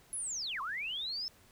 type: linear two-way sweep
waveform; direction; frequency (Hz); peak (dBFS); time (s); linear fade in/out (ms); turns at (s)
sine; down then up; 10910 to 992 to 5340; -35; 0.13-1.28; 0; 0.61
effects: pink hiss -62 dBFS RMS until 1.51 s